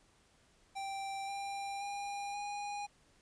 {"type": "tone with pitch steps", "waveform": "square", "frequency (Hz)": [784, 795.4, 807, 818.7], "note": ["G5", "G5", "G#5", "G#5"], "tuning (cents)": [0, 25, -50, -25], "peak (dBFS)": -39, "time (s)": [0.75, 2.87], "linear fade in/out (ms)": 20, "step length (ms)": 530, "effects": ["pink hiss -68 dBFS RMS until 3.21 s", "resampled to 22050 Hz"]}